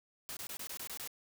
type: noise bursts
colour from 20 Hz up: white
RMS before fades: -43 dBFS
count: 8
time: 0.29-1.075 s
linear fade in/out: 0 ms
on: 78 ms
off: 23 ms
effects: none